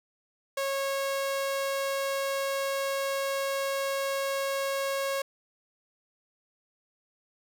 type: tone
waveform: sawtooth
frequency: 548 Hz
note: C#5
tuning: 20 cents flat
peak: -24 dBFS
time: 0.57-5.22 s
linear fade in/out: 5 ms
effects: none